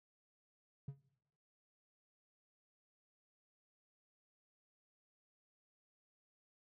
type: tone with exponential decay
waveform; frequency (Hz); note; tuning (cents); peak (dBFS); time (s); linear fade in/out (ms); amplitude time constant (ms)
triangle; 138.59; C#3; 0; -36; 0.88-1; 5; 25
effects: noise-tail reverb RT60 1.0 s tail -23 dB re dry + tanh soft clip ceiling -35 dBFS